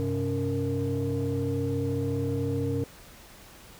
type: tone cluster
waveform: sine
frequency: 96.5 / 130.5 / 280 / 464.4 Hz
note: G2 / C3 / C#4 / A#4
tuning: -27 / -4 / +18 / -7 cents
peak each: -30 dBFS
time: 0-2.84 s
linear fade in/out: 0 ms
effects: tanh soft clip ceiling -20 dBFS + pink hiss -50 dBFS RMS until 3.79 s